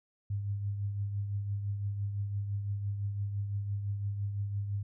sine tone with tremolo, 101 Hz, G#2, 48 cents flat, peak -29 dBFS, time 0.3-4.83 s, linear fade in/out 5 ms, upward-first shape triangle, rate 5.9 Hz, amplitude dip 50%, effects none

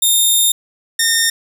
10% pulse tone pair in turn, 3656 / 1828 Hz, A#7 / A#6, -34 / -34 cents, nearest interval octave, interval 1200 cents, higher first, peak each -3 dBFS, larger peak neither, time 0.02-0.52 / 0.99-1.3 s, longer first, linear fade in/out 5 ms, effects none

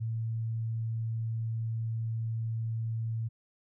sine tone, 113.1 Hz, A2, 48 cents sharp, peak -30 dBFS, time 0-3.29 s, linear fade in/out 20 ms, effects none

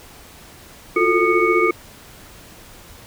sine tone cluster, 347.4 / 362.1 / 443.6 / 1221 / 2220 Hz, F4 / F#4 / A4 / D#6 / C#7, -9 / -37 / +14 / -33 / +2 cents, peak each -20 dBFS, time 0.96-1.71 s, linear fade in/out 5 ms, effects pink hiss -43 dBFS RMS until 3.06 s

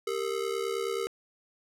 square ring-modulated tone, 427.6 Hz, A4, 49 cents flat, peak -27 dBFS, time 0.07-1.07 s, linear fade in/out 0 ms, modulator 34.7 Hz, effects low-pass 12000 Hz 12 dB/octave

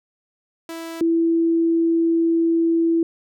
sawtooth / sine tone pair in turn, 329.6 / 331.7 Hz, E4 / E4, 0 / +11 cents, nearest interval unison, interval 11 cents, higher second, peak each -26 / -15 dBFS, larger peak second, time 0.69-1.01 / 1.01-3.03 s, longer second, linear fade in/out 2 ms, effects none

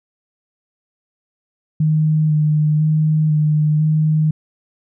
sine tone with vibrato, 153.6 Hz, D#3, 22 cents flat, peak -12 dBFS, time 1.8-4.31 s, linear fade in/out 5 ms, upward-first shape square, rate 1 Hz, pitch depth 17 cents each way, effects none

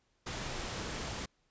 pink noise, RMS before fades -39 dBFS, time 0.26-1.26 s, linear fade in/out 10 ms, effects pink hiss -75 dBFS RMS until 1.5 s + resampled to 16000 Hz

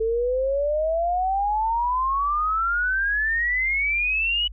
sine exponential sweep, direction up, 440 to 2960 Hz, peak -20 dBFS, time 0-4.48 s, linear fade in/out 10 ms, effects added 50 Hz sine -35 dBFS peak until 4.52 s

